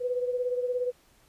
sine beating tone pair, 493.9 / 510.9 Hz, B4 / C5, 0 / -41 cents, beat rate 17 Hz, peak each -27 / -34 dBFS, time 0-0.92 s, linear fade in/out 20 ms, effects pink hiss -62 dBFS RMS until 1.28 s + resampled to 32000 Hz

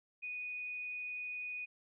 sine tone, 2478 Hz, D#7, 8 cents flat, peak -39 dBFS, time 0.22-1.66 s, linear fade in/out 20 ms, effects none

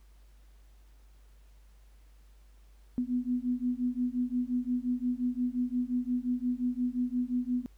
sine beating tone pair, 245 / 250.7 Hz, B3 / B3, -14 / +26 cents, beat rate 5.7 Hz, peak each -31 dBFS, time 2.98-7.66 s, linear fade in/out 0 ms, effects added 50 Hz sine -54 dBFS peak until 7.77 s + pink hiss -69 dBFS RMS until 7.77 s

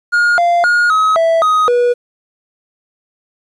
triangle tone with pitch steps, 1427 / 693 / 1433 / 1274 / 659 / 1254 / 485.6 Hz, F6 / F5 / F6 / D#6 / E5 / D#6 / B4, +37 / -14 / +44 / +41 / -1 / +13 / -29 cents, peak -7 dBFS, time 0.12-1.94 s, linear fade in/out 20 ms, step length 260 ms, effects resampled to 24000 Hz + 8-bit

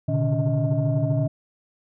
sine tone cluster, 119.4 / 135 / 147.5 / 282.5 / 633 Hz, A#2 / C#3 / D3 / C#4 / D#5, +42 / -45 / +8 / +33 / +30 cents, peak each -23 / -25 / -23 / -28 / -27 dBFS, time 0.08-1.28 s, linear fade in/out 10 ms, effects tanh soft clip ceiling -13 dBFS

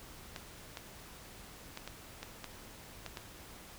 clicks, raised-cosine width 0.2 ms, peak -24 dBFS, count 8, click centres 0.362 / 0.772 / 1.774 / 1.876 / 2.23 / 2.443 / 3.063 / 3.172 s, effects pink hiss -52 dBFS RMS until 3.78 s

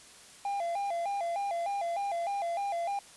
triangle tone with vibrato, 740 Hz, F#5, in tune, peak -28 dBFS, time 0.45-2.99 s, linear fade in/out 2 ms, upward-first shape square, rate 3.3 Hz, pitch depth 140 cents each way, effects white hiss -53 dBFS RMS until 3.16 s + resampled to 24000 Hz

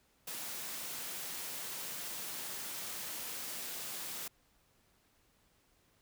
white high-pass noise, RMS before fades -42 dBFS, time 0.27-4.28 s, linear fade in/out 5 ms, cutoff 120 Hz, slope 24 dB/octave, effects pink hiss -71 dBFS RMS until 6.01 s

